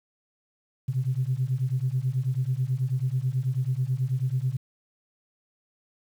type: beating tone pair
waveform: sine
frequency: 124.7 / 133.9 Hz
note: B2 / C3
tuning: +17 / +40 cents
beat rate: 9.2 Hz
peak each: -26 dBFS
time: 0.88-4.57 s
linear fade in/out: 10 ms
effects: tanh soft clip ceiling -16 dBFS + 9-bit